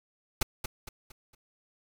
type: noise with echo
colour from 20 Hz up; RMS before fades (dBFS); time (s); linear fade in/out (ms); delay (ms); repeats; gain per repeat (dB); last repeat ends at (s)
pink; -26; 0.41-0.43; 5; 230; 4; -8; 1.35
effects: none